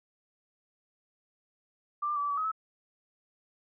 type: tone with pitch steps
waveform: sine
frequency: 1180 / 1193 / 1151 / 1159 / 1140 / 1267 / 1300 Hz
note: D6 / D6 / D6 / D6 / C#6 / D#6 / E6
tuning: +8 / +27 / -35 / -23 / +48 / +31 / -24 cents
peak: -28 dBFS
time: 2.02-2.517 s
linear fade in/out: 10 ms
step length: 71 ms
effects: none